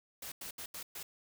white noise bursts at uneven times, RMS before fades -44 dBFS, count 5, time 0.22-0.32 / 0.41-0.51 / 0.58-0.66 / 0.74-0.83 / 0.95-1.03 s, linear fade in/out 5 ms, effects none

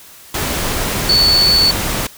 sine tone in noise, 4457 Hz, C#8, 9 cents sharp, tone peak -9 dBFS, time 1.09-1.71 s, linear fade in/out 5 ms, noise pink, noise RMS -19 dBFS, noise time 0.34-2.07 s, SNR +7 dB, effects white hiss -40 dBFS RMS until 2.17 s

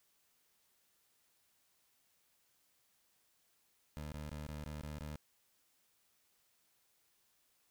20% pulse tone bursts, 75.2 Hz, D2, 42 cents sharp, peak -38 dBFS, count 7, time 3.97-5.158 s, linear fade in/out 0 ms, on 150 ms, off 23 ms, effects white hiss -75 dBFS RMS until 7.7 s

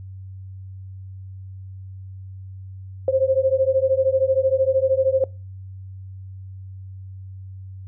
sine beating tone pair, 523.3 / 536.3 Hz, C5 / C5, 0 / +43 cents, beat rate 13 Hz, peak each -19 dBFS, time 3.08-5.24 s, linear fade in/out 2 ms, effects noise-tail reverb RT60 0.3 s tail -24 dB re dry + added 95 Hz sine -34 dBFS peak until 7.87 s

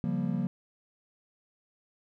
triangle chord, G half-diminished seventh, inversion second, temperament just, 141.12 / 176.4 / 196 / 235.2 Hz, Db3 / F3 / G3 / Bb3, +31 / +18 / 0 / +16 cents, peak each -33 / -30 / -32 / -31 dBFS, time 0.04-0.47 s, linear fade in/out 0 ms, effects none

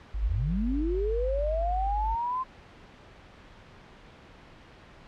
sine tone, 50.9 Hz, G#1, 34 cents flat, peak -28 dBFS, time 0.14-2.15 s, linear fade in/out 5 ms
sine linear sweep, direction up, 32.09 to 1049 Hz, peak -27 dBFS, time 0.21-2.44 s, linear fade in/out 20 ms
effects pink hiss -51 dBFS RMS until 5.07 s + low-pass 3000 Hz 12 dB/octave

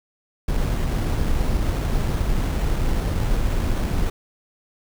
brown noise with sample-and-hold, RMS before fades -21 dBFS, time 0.48-4.1 s, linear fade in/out 5 ms, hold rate 4900 Hz, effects none

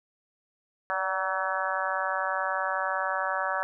harmonic tone with a mistuned harmonic, 189 Hz, F#3, 37 cents sharp, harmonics 3 / 4 / 5 / 6 / 7 / 8 / 9, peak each -34 / -34 / -34 / -34 / -34 / -34 / -34 dBFS, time 0.9-3.63 s, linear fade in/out 0 ms, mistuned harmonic 3, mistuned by +29 cents, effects none

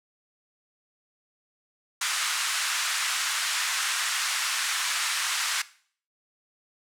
pink band-pass noise, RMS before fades -28 dBFS, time 2.01-5.62 s, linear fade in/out 5 ms, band 1200 to 10000 Hz, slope 24 dB/octave, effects noise-tail reverb RT60 0.5 s tail -18 dB re dry

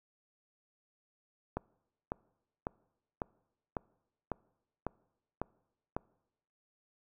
click train, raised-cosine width 1 ms, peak -20 dBFS, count 9, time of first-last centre 1.57-5.966 s, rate 1.82 Hz, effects noise-tail reverb RT60 0.9 s tail -25 dB re dry

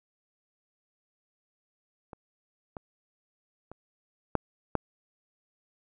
clicks, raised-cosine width 1 ms, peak -28 / -24 / -29 / -10 / -11 dBFS, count 5, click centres 2.132 / 2.768 / 3.716 / 4.353 / 4.753 s, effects none

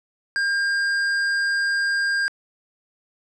triangle tone with hard clipping, 1605 Hz, G6, 40 cents sharp, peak -21 dBFS, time 0.36-2.28 s, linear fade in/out 0 ms, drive 13 dB, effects low-pass 8000 Hz 12 dB/octave

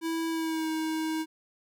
square tone with pitch glide, 327.7 to 317.1 Hz, E4 to D#4, -10 to +33 cents, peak -29 dBFS, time 0.01-1.26 s, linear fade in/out 50 ms, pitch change -57 cents, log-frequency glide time 0.29-0.69 s, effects none

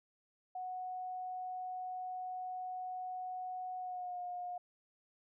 sine tone with pitch glide, 737 to 716 Hz, F#5 to F5, -7 to +43 cents, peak -39 dBFS, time 0.55-4.58 s, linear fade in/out 5 ms, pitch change -50 cents, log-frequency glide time 3.78-4.2 s, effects none

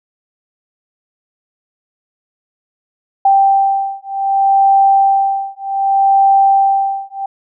sine beating tone pair, 784 / 784.65 Hz, G5 / G5, 0 / +1 cents, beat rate 0.65 Hz, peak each -12 dBFS, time 3.25-7.26 s, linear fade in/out 5 ms, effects none

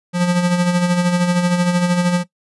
square tone with tremolo, 176.9 Hz, F3, 23 cents sharp, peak -12 dBFS, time 0.13-2.24 s, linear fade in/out 50 ms, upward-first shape sine, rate 13 Hz, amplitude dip 50%, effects noise-tail reverb RT60 0.1 s tail -17 dB re dry + resampled to 24000 Hz

